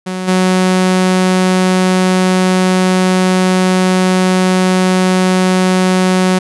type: tone with level steps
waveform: sawtooth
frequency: 185 Hz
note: F#3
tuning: in tune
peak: -14 / -5 dBFS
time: 0.06-6.39 s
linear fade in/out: 10 ms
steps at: 0.27 s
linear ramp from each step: 20 ms
effects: resampled to 24000 Hz